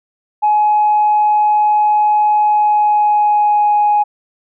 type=tone with pitch glide; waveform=sine; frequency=843 to 833.8 Hz; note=G#5 to G#5; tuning=+26 to +7 cents; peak=-8 dBFS; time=0.42-4.04 s; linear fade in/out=20 ms; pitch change=-19 cents; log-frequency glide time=2.4-3.73 s; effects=tanh soft clip ceiling -5 dBFS